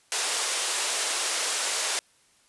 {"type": "band-pass noise", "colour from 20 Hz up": "white", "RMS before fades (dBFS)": -28, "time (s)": [0.12, 1.99], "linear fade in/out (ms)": 0, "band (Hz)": [410, 9900], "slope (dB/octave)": 24, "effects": ["white hiss -62 dBFS RMS until 2.48 s", "resampled to 24000 Hz"]}